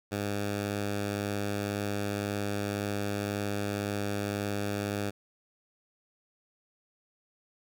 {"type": "tone", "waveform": "10% pulse", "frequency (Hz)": 101.9, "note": "G#2", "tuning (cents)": -32, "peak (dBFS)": -22, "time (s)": [0.11, 5.11], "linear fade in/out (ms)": 20, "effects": []}